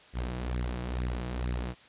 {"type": "tone with flanger", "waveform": "sawtooth", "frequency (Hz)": 61.3, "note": "B1", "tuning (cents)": -12, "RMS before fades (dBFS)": -33, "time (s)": [0.13, 1.75], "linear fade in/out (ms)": 50, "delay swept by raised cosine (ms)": [0.46, 6.26], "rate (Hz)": 2.2, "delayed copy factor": 0.65, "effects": ["white hiss -55 dBFS RMS until 1.88 s", "resampled to 8000 Hz"]}